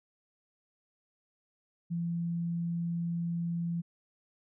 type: tone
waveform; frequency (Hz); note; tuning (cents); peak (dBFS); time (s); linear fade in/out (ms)
sine; 169.9; F3; -47; -30; 1.9-3.82; 20
effects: none